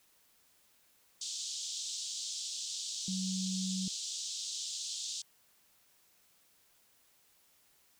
white band-pass noise, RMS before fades -40 dBFS, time 1.21-5.22 s, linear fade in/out 5 ms, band 3300 to 7600 Hz, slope 48 dB/octave
sine tone, 187.6 Hz, F#3, 24 cents sharp, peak -34 dBFS, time 3.08-3.88 s, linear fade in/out 2 ms
effects white hiss -68 dBFS RMS until 7.99 s

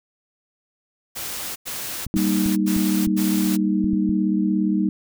white noise bursts, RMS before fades -30 dBFS, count 5, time 1.15-3.572 s, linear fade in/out 20 ms, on 410 ms, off 93 ms
clicks, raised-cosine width 5 ms, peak -18 dBFS, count 8, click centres 2.066 / 2.166 / 2.461 / 2.765 / 3.072 / 3.843 / 3.933 / 4.093 s
sine chord, Eb major, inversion first, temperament equal, 196 / 233.1 / 311.1 Hz, G3 / Bb3 / Eb4, 0 / 0 / 0 cents, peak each -20 / -25 / -22 dBFS, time 2.14-4.89 s, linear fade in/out 0 ms
effects none

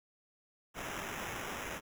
white noise with sample-and-hold, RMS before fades -41 dBFS, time 0.74-1.81 s, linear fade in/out 50 ms, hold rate 4410 Hz, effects none

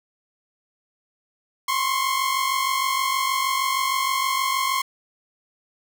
sawtooth tone pair together, 1043.6 / 1090 Hz, C6 / C#6, -5 / -29 cents, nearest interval minor second, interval 76 cents, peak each -20 dBFS, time 1.68-4.82 s, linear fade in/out 5 ms, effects none

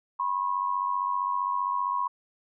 sine tone pair together, 984.7 / 1080 Hz, B5 / C#6, -5 / -45 cents, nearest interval major second, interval 160 cents, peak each -28 dBFS, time 0.19-2.08 s, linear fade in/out 10 ms, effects none

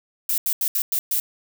violet noise bursts at uneven times, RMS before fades -22 dBFS, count 6, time 0.29-0.38 / 0.46-0.53 / 0.61-0.68 / 0.75-0.82 / 0.92-0.99 / 1.11-1.2 s, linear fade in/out 2 ms, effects none

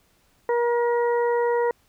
harmonic tone, 476 Hz, A#4, 36 cents sharp, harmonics 1 / 2 / 3 / 4, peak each -20 / -26 / -38 / -34 dBFS, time 0.49-1.71 s, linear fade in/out 2 ms, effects pink hiss -63 dBFS RMS until 1.88 s

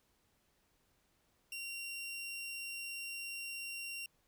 sawtooth tone, 2757 Hz, F7, 23 cents flat, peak -38 dBFS, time 1.52-4.06 s, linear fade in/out 2 ms, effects pink hiss -75 dBFS RMS until 4.27 s

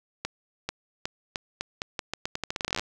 accelerating click train, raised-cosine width 0.2 ms, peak -12 dBFS, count 23, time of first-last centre 0.25-2.795 s, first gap 440 ms, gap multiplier 0.83, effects none

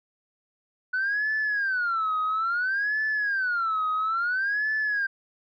sine tone with vibrato, 1480 Hz, F#6, in tune, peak -22 dBFS, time 0.93-5.07 s, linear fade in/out 10 ms, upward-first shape sine, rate 0.59 Hz, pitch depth 280 cents each way, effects tanh soft clip ceiling -20 dBFS

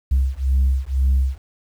sine beating tone pair, 65.41 / 67.41 Hz, C2 / C#2, 0 / -48 cents, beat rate 2 Hz, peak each -17 dBFS, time 0.11-1.38 s, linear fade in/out 10 ms, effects tanh soft clip ceiling -11 dBFS + 8-bit

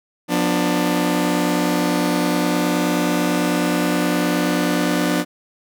sawtooth chord, B diminished, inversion second, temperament just, 177.8 / 246.9 / 296.3 Hz, F3 / B3 / D4, +31 / 0 / +15 cents, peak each -18 / -19 / -16 dBFS, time 0.28-5.25 s, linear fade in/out 50 ms, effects none

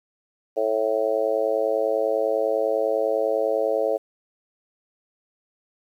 harmonic tone, 110 Hz, A2, in tune, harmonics 3 / 4 / 5 / 6 / 7, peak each -34 / -25 / -23 / -26 / -34 dBFS, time 0.56-3.98 s, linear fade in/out 20 ms, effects 9-bit

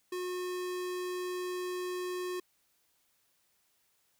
square tone, 362.1 Hz, F#4, 37 cents flat, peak -35 dBFS, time 0.12-2.4 s, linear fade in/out 5 ms, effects white hiss -73 dBFS RMS until 4.19 s

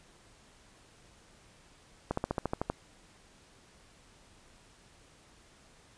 slowing click train, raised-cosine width 1 ms, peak -16 dBFS, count 9, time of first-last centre 2.11-2.7 s, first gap 64 ms, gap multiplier 1.04, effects pink hiss -60 dBFS RMS until 5.97 s + resampled to 22050 Hz

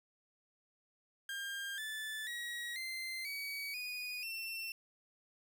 30% pulse tone with pitch steps, 1603 / 1748.1 / 1906.3 / 2079 / 2267 / 2472 / 2696 Hz, G6 / A6 / A#6 / C7 / C#7 / D#7 / E7, +38 / -12 / +38 / -12 / +38 / -12 / +38 cents, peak -37 dBFS, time 1.29-4.72 s, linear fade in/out 2 ms, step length 490 ms, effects none

